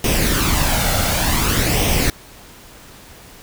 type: noise with flanger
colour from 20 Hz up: pink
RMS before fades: -17 dBFS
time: 0.04-2.1 s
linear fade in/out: 2 ms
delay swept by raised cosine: 0.34 to 1.44 ms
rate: 0.55 Hz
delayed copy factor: +0.55
effects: pink hiss -42 dBFS RMS until 3.42 s